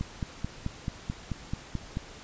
click train, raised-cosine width 5 ms, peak -18 dBFS, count 10, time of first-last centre 0.01-1.971 s, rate 4.59 Hz, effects pink hiss -47 dBFS RMS until 2.23 s + resampled to 16000 Hz

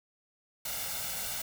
white noise with comb filter, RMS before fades -36 dBFS, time 0.65-1.42 s, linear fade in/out 5 ms, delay 1.4 ms, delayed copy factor +0.65, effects none

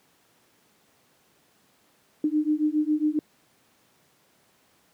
sine beating tone pair, 300.3 / 307.6 Hz, D4 / D#4, +39 / -20 cents, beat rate 7.3 Hz, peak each -24 dBFS, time 2.24-3.19 s, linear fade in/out 2 ms, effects pink hiss -63 dBFS RMS until 4.93 s + high-pass 150 Hz 12 dB/octave

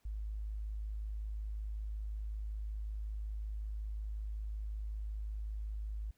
sine tone, 52.7 Hz, G#1, 26 cents sharp, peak -37 dBFS, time 0.05-6.11 s, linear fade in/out 5 ms, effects pink hiss -75 dBFS RMS until 6.17 s

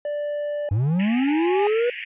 triangle tone, 587.3 Hz, D5, in tune, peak -22 dBFS, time 0.05-0.69 s, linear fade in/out 2 ms
triangle tone with exponential growth, 830.6 Hz, G#5, in tune, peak -19 dBFS, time 0.42-1.67 s, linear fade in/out 0 ms, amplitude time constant 270 ms
triangle linear sweep, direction up, 92.5 to 493.9 Hz, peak -16 dBFS, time 0.71-1.9 s, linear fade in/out 5 ms
white band-pass noise, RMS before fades -34 dBFS, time 0.99-2.05 s, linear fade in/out 10 ms, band 1700 to 2900 Hz, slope 96 dB/octave
effects resampled to 8000 Hz

